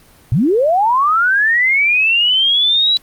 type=linear sweep; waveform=sine; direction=up; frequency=98.2 to 3951 Hz; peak=-10 dBFS; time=0.32-2.97 s; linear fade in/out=0 ms; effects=pink hiss -47 dBFS RMS until 3.02 s + Opus 32 kbps